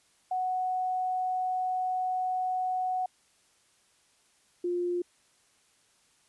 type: tone pair in turn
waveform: sine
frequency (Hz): 740 / 352.4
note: F#5 / F4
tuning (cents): 0 / +16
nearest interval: octave + minor second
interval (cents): 1284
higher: first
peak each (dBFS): -27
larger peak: neither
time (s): 0.31-3.06 / 4.64-5.02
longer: first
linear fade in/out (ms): 5
effects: white hiss -66 dBFS RMS until 6.28 s + resampled to 24000 Hz